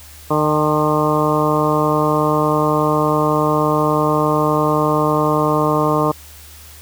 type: harmonic tone with a mistuned harmonic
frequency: 151.7 Hz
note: D#3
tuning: 44 cents flat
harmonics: 1 / 2 / 3 / 4 / 5 / 6 / 7 / 8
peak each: -21 / -20 / -20 / -21 / -26 / -25 / -20 / -24 dBFS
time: 0.3-6.12 s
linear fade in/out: 10 ms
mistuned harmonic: 5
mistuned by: +37 cents
effects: added 75 Hz sine -41 dBFS peak until 6.81 s + white hiss -41 dBFS RMS until 6.81 s